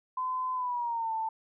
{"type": "tone with pitch glide", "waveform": "sine", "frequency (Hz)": [1021, 888.8], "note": ["C6", "A5"], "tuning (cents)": [-43, 17], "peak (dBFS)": -29, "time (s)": [0.17, 1.29], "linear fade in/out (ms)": 5, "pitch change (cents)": -240, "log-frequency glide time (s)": [0.54, 1.13], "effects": []}